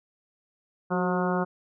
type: harmonic tone with a mistuned harmonic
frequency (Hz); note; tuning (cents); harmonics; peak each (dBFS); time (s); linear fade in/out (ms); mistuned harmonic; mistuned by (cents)
180; F#3; -47; 1 / 2 / 3 / 4 / 5 / 6 / 7 / 8; -27 / -30 / -32 / -33 / -34 / -35 / -35 / -36; 0.9-1.45; 20; 2; +45
effects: none